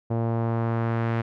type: tone with low-pass filter sweep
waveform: sawtooth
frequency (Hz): 115.1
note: A#2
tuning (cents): -22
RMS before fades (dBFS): -25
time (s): 0.1-1.22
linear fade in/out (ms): 10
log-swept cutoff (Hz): 700 to 2000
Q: 1.2
effects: none